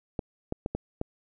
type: clicks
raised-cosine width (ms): 2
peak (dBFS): -16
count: 5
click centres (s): 0.192 / 0.524 / 0.661 / 0.75 / 1.014
effects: none